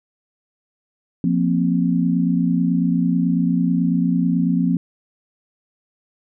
sine chord, F suspended fourth, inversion none, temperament just, 174.61 / 232.8 / 261.9 Hz, F3 / Bb3 / C4, 0 / -2 / +2 cents, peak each -18 / -22 / -20 dBFS, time 1.24-4.77 s, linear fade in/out 2 ms, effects none

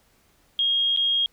sine tone with dropouts, 3256 Hz, G#7, 35 cents flat, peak -19 dBFS, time 0.59-1.26 s, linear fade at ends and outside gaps 1 ms, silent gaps 0.963-0.972 s, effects pink hiss -62 dBFS RMS until 1.32 s

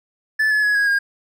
triangle tone with pitch steps, 1742 / 1711.1 / 1680.7 / 1650.9 / 1621.6 Hz, A6 / A6 / G#6 / G#6 / G#6, -18 / -49 / +20 / -11 / -42 cents, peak -13 dBFS, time 0.39-0.99 s, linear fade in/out 10 ms, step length 120 ms, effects none

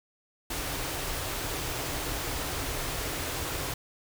pink band-stop noise, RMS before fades -33 dBFS, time 0.5-3.74 s, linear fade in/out 5 ms, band 170 to 250 Hz, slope 96 dB/octave, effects none

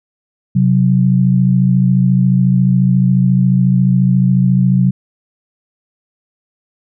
sine tone pair together, 130.81 / 184.99 Hz, C3 / F#3, 0 / 0 cents, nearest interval tritone, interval 600 cents, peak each -11 dBFS, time 0.55-4.91 s, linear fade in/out 10 ms, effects none

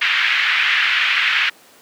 pink band-pass noise, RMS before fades -17 dBFS, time 0.01-1.5 s, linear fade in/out 10 ms, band 1700 to 2900 Hz, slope 24 dB/octave, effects pink hiss -47 dBFS RMS until 1.81 s + high-pass 300 Hz 12 dB/octave

